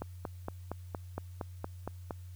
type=click train; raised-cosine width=1 ms; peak=-22 dBFS; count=10; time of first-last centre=0.02-2.108 s; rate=4.31 Hz; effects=added 90 Hz sine -44 dBFS peak until 2.35 s + white hiss -65 dBFS RMS until 2.35 s